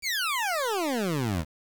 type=exponential sweep; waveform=20% pulse; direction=down; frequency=2381 to 72.8 Hz; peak=-21 dBFS; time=0.02-1.45 s; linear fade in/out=50 ms; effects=8-bit